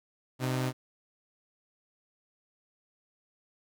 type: tone pair together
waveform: sawtooth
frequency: 128.3 / 305.9 Hz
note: C3 / D#4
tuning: -34 / -29 cents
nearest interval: octave + minor third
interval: 1505 cents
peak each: -25 / -33 dBFS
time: 0.39-0.73 s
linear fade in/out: 50 ms
effects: none